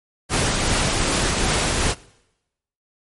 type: noise with tremolo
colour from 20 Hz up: pink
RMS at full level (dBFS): -19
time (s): 0.29-1.95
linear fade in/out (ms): 50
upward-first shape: triangle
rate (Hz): 2.6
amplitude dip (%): 25
effects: noise-tail reverb RT60 0.9 s tail -22 dB re dry + MP3 48 kbps

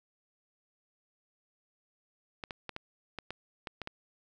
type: clicks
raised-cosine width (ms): 0.3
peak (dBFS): -22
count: 9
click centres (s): 2.438 / 2.508 / 2.693 / 2.764 / 3.187 / 3.306 / 3.672 / 3.817 / 3.874
effects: none

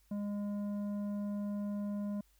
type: tone with tanh clipping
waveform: sine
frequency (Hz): 204.6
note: G#3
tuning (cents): -26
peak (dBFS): -36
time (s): 0.11-2.21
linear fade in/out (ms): 5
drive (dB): 9
effects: added 50 Hz sine -67 dBFS peak until 2.39 s + white hiss -72 dBFS RMS until 2.39 s

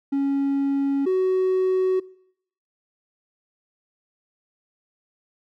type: tone pair in turn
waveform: triangle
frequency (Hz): 277.2 / 373.6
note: C#4 / F#4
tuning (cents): 0 / +17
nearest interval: perfect fourth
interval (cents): 517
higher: second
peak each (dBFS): -17 / -15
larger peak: second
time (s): 0.12-1.06 / 1.06-2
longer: neither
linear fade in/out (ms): 10
effects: noise-tail reverb RT60 0.7 s tail -24 dB re dry + tanh soft clip ceiling -13 dBFS

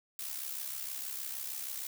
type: noise with amplitude modulation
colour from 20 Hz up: blue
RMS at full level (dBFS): -37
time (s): 0.19-1.87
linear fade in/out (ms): 2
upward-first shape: sine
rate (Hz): 66.4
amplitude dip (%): 60
effects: none

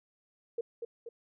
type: tone with echo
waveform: sine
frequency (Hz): 465.3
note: A#4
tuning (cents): -3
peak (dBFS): -30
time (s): 0.58-0.61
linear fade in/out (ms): 5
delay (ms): 240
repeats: 2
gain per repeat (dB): -5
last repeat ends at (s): 1.09
effects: none

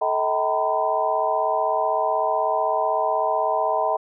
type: tone cluster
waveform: sine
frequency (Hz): 438.6 / 636 / 769 / 929 / 1005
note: A4 / D#5 / G5 / A#5 / B5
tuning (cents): -6 / +38 / -33 / -6 / +30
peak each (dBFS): -29 / -23 / -25 / -27 / -26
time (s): 0.01-3.97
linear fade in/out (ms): 10
effects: none

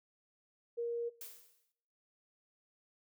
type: tone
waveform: sine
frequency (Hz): 470.5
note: A#4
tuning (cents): +16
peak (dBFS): -34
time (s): 0.77-1.1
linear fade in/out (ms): 20
type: noise with exponential decay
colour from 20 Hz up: blue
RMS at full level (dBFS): -45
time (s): 1.21-1.72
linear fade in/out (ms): 2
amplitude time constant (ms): 110
effects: noise-tail reverb RT60 0.9 s tail -22 dB re dry

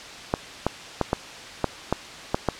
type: clicks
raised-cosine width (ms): 1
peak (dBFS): -6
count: 8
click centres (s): 0.339 / 0.666 / 1.013 / 1.131 / 1.643 / 1.926 / 2.345 / 2.487
effects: white hiss -39 dBFS RMS until 2.59 s + low-pass 5000 Hz 12 dB/octave

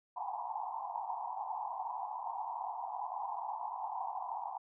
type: band-pass noise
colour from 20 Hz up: white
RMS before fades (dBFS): -40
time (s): 0.16-4.58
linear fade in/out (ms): 10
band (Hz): 730 to 1000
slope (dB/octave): 96
effects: none

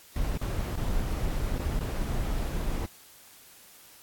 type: noise with dropouts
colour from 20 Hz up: brown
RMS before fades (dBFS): -29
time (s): 0.16-2.86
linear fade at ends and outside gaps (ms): 2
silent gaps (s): 0.374-0.413 / 0.757-0.775 / 1.582-1.595 / 1.792-1.807
effects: white hiss -53 dBFS RMS until 4.02 s + AAC 64 kbps

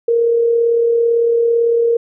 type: tone with amplitude modulation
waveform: sine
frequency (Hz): 466.2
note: A#4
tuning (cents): 0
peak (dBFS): -9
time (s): 0.08-1.97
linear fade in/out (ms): 5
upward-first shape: sine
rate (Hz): 37.9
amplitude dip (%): 35
effects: none

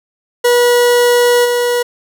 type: tone with level steps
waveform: 40% pulse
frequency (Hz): 484.4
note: B4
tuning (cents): -34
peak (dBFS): -7 / -11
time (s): 0.44-1.83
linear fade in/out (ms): 10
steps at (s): 1.44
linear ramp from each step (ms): 20
effects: none

